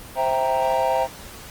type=chord; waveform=triangle; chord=C dominant seventh; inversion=none; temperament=equal; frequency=523.3 / 659.3 / 784 / 932.3 Hz; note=C5 / E5 / G5 / Bb5; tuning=0 / 0 / 0 / 0 cents; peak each=-22 dBFS; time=0.15-1.08 s; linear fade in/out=50 ms; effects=pink hiss -40 dBFS RMS until 1.5 s + Opus 24 kbps